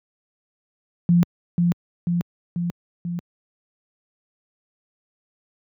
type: tone with echo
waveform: sine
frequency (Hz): 173.2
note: F3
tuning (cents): -14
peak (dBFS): -12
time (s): 1.09-1.23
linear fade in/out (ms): 0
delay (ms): 490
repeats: 4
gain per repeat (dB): -3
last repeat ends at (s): 3.19
effects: high-pass 100 Hz 12 dB/octave